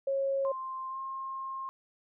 sine tone, 546 Hz, C#5, 26 cents flat, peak -27 dBFS, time 0.07-0.52 s, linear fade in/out 5 ms
sine tone with pitch glide, 1049 to 1066.7 Hz, C6 to C6, +4 to +33 cents, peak -35 dBFS, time 0.45-1.69 s, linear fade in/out 0 ms, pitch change +29 cents, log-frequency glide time 0.89-0.98 s
effects none

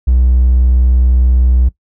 triangle tone, 62.4 Hz, B1, 19 cents sharp, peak -4 dBFS, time 0.07-1.69 s, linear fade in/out 10 ms, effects noise-tail reverb RT60 0.1 s tail -19 dB re dry + tanh soft clip ceiling 0 dBFS

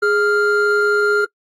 triangle tone pair together, 415 / 1396.9 Hz, G#4 / F6, -1 / 0 cents, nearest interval octave + major sixth, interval 2101 cents, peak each -14 dBFS, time 0.02-1.25 s, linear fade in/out 10 ms, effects noise-tail reverb RT60 0.1 s tail -23 dB re dry + AAC 48 kbps

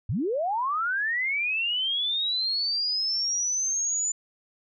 sine linear sweep, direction up, 77.78 to 7050 Hz, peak -24 dBFS, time 0.09-4.12 s, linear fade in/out 5 ms, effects none

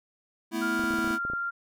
square chord, A suspended second, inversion none, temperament equal, 220 / 246.9 / 329.6 Hz, A3 / B3 / E4, 0 / 0 / 0 cents, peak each -34 / -35 / -31 dBFS, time 0.51-1.19 s, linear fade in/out 50 ms
sine tone with pitch glide, 1400 to 1389.5 Hz, F6 to F6, +4 to -9 cents, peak -28 dBFS, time 0.61-1.51 s, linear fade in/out 20 ms, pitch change -13 cents, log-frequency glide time 0.72-1.04 s
clicks, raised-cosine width 2 ms, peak -26 dBFS, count 11, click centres 0.795 / 0.84 / 0.908 / 0.939 / 0.987 / 1.045 / 1.076 / 1.108 / 1.251 / 1.3 / 1.335 s
effects none

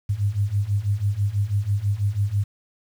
sine beating tone pair, 98 / 104.1 Hz, G2 / G#2, 0 / +5 cents, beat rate 6.1 Hz, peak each -24 / -22 dBFS, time 0.09-2.44 s, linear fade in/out 10 ms, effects 8-bit

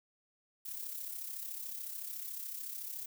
violet noise with amplitude modulation, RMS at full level -40 dBFS, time 0.65-3.06 s, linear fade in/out 10 ms, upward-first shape sine, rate 33.8 Hz, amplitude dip 55%, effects none

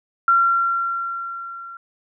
sine tone with level ramp, 1370 Hz, F6, 34 cents flat, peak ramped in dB -11 to -34 dBFS, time 0.28-1.77 s, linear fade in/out 2 ms, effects none

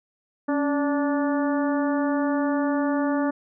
harmonic tone with a mistuned harmonic, 290.9 Hz, D4, 16 cents flat, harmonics 1 / 2 / 3 / 4 / 5 / 6, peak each -22 / -28 / -32 / -34 / -36 / -38 dBFS, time 0.48-3.31 s, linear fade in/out 10 ms, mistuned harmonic 1, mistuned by -63 cents, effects none

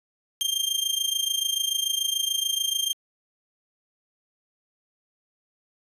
sawtooth tone with amplitude modulation, 3182 Hz, G7, 25 cents sharp, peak -17 dBFS, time 0.41-2.93 s, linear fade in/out 0 ms, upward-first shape sine, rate 26.9 Hz, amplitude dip 80%, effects resampled to 32000 Hz

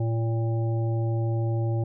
harmonic tone, 114.1 Hz, A#2, 37 cents flat, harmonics 1 / 3 / 5 / 7, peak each -23 / -33 / -37 / -40 dBFS, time 0-1.84 s, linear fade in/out 5 ms, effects none

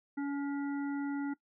harmonic tone with a mistuned harmonic, 282.9 Hz, C#4, 35 cents sharp, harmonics 1 / 3 / 5 / 7, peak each -32 / -46 / -47 / -52 dBFS, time 0.17-1.34 s, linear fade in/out 10 ms, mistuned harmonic 7, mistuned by -20 cents, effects noise-tail reverb RT60 0.1 s tail -19 dB re dry

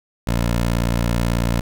15% pulse tone, 58.27 Hz, A#1, in tune, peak -11 dBFS, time 0.27-1.61 s, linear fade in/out 5 ms, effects none

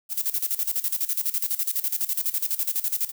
violet noise with tremolo, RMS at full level -24 dBFS, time 0.09-3.12 s, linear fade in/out 50 ms, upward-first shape square, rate 12 Hz, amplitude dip 80%, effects none

